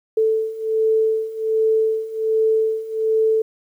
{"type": "beating tone pair", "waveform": "sine", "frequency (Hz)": [440, 441.3], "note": ["A4", "A4"], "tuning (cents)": [0, 5], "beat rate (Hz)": 1.3, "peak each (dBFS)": [-21, -18], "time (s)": [0.17, 3.42], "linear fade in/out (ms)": 5, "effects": ["9-bit"]}